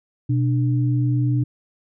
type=tone pair together; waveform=sine; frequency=124.79 / 296.8 Hz; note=B2 / D4; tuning=+18 / +18 cents; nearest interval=octave + minor third; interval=1500 cents; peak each=-17 / -25 dBFS; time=0.29-1.44 s; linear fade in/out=10 ms; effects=none